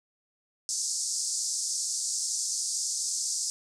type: band-pass noise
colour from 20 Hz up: white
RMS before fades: -31 dBFS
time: 0.69-3.5 s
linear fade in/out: 0 ms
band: 4900 to 8600 Hz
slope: 48 dB/octave
effects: none